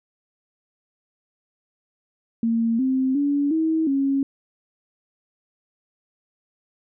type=tone with pitch steps; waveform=sine; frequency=229 / 261.8 / 285.4 / 320.1 / 274.3 Hz; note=A#3 / C4 / D4 / D#4 / C#4; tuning=-31 / +1 / -49 / +49 / -18 cents; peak=-18 dBFS; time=2.43-4.23 s; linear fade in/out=2 ms; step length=360 ms; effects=none